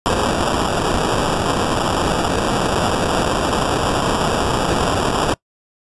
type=noise with sample-and-hold; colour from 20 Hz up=violet; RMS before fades=-18 dBFS; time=0.06-5.34 s; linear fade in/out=0 ms; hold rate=2100 Hz; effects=noise-tail reverb RT60 0.1 s tail -24 dB re dry + resampled to 24000 Hz